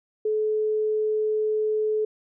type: tone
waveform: sine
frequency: 430 Hz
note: A4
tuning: 40 cents flat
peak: -21 dBFS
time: 0.25-2.05 s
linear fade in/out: 5 ms
effects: none